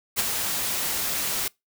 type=noise with ADSR envelope; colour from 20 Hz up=white; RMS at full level=-21 dBFS; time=0.16-1.48 s; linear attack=37 ms; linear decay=19 ms; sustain=-6 dB; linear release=3 ms; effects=noise-tail reverb RT60 0.2 s tail -25 dB re dry